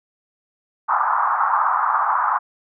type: band-pass noise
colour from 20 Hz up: white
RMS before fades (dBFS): -19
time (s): 0.88-2.39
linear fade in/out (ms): 20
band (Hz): 830 to 1300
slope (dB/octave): 48
effects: none